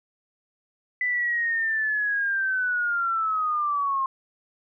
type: linear sweep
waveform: sine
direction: down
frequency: 2000 to 1060 Hz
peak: -22 dBFS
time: 1.01-4.06 s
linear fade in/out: 2 ms
effects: none